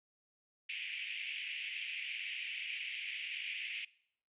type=band-pass noise; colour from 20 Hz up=white; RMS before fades=-42 dBFS; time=0.69-3.85 s; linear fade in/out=5 ms; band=2200 to 2900 Hz; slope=48 dB/octave; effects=noise-tail reverb RT60 0.6 s tail -20 dB re dry + resampled to 8000 Hz